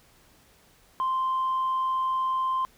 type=tone; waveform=sine; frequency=1044 Hz; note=C6; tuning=4 cents flat; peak=-22 dBFS; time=1-2.65 s; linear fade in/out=0 ms; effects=tanh soft clip ceiling -21 dBFS + pink hiss -59 dBFS RMS until 2.77 s